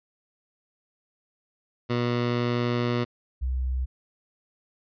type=tone pair in turn; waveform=15% pulse / sine; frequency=120.8 / 63.99 Hz; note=B2 / C2; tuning=-38 / -38 cents; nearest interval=major seventh; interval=1100 cents; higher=first; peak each=-17 / -24 dBFS; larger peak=first; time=1.89-3.05 / 3.41-3.86 s; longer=first; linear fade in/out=20 ms; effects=resampled to 11025 Hz